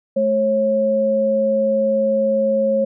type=tone pair together; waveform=sine; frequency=216.1 / 544.2 Hz; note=A3 / C#5; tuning=-31 / -32 cents; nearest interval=octave + major third; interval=1599 cents; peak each=-22 / -15 dBFS; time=0.16-2.85 s; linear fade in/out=10 ms; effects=none